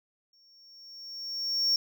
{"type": "tone with exponential growth", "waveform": "triangle", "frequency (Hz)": 5500, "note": "F8", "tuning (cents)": -27, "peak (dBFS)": -20, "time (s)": [0.33, 1.76], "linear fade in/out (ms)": 2, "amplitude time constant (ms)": 310, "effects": []}